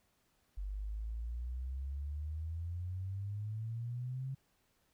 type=exponential sweep; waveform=sine; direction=up; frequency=47.68 to 135.5 Hz; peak=-37 dBFS; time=0.57-4.35 s; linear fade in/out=10 ms; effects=pink hiss -75 dBFS RMS until 4.93 s